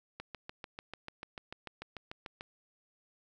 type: click train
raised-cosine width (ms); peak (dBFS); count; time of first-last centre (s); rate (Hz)
0.3; -26; 16; 0.2-2.409; 6.79
effects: none